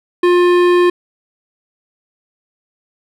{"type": "tone with hard clipping", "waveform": "sine", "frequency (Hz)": 354.1, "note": "F4", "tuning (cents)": 24, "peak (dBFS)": -10, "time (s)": [0.23, 0.9], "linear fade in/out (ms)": 5, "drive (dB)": 15, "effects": []}